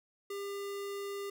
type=tone; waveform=square; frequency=400.4 Hz; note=G4; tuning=37 cents sharp; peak=-38 dBFS; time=0.3-1.3 s; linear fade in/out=5 ms; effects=none